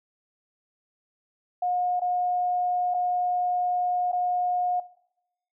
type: tone with dropouts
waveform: sine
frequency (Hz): 719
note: F#5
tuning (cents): -50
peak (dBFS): -23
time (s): 1.62-4.8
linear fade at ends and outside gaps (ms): 5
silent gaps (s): 1.997-2.017 / 2.94-2.944 / 4.117-4.129
effects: noise-tail reverb RT60 0.8 s tail -19 dB re dry